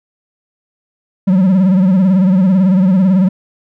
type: tone with vibrato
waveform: triangle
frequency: 187.5 Hz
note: F#3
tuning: 23 cents sharp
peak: -5 dBFS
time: 1.27-3.29 s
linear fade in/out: 10 ms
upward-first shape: sine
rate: 18 Hz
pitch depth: 93 cents each way
effects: none